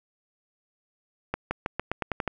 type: accelerating click train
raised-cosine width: 0.5 ms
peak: -12 dBFS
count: 9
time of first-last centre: 1.34-2.277 s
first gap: 170 ms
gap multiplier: 0.89
effects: none